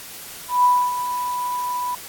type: tone with ADSR envelope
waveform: sine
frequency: 987.8 Hz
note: B5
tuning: in tune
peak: -11 dBFS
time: 0.48-1.95 s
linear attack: 160 ms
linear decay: 280 ms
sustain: -11 dB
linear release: 4 ms
effects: white hiss -37 dBFS RMS until 2.08 s + AAC 64 kbps